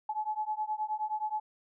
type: beating tone pair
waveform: sine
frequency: 852 / 861.5 Hz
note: G#5 / A5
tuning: +44 / -37 cents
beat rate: 9.5 Hz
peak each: -34 / -34 dBFS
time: 0.09-1.4 s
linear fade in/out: 5 ms
effects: none